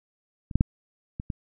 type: clicks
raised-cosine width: 5 ms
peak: -24 / -8 / -6 / -20 / -17 dBFS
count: 5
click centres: 0.512 / 0.556 / 0.609 / 1.199 / 1.302 s
effects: none